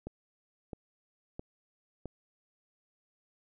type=click train; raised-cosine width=2 ms; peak=-26 dBFS; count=4; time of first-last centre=0.07-2.057 s; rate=1.51 Hz; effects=none